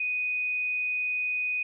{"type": "tone", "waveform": "sine", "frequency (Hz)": 2489, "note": "D#7", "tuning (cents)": 0, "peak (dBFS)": -26, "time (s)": [0, 1.63], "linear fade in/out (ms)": 5, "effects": []}